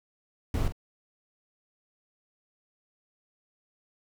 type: noise with echo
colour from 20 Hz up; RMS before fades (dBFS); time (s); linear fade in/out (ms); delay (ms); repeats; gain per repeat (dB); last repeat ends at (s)
brown; -27; 0.54-0.68; 2; 43; 1; -10; 0.723
effects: none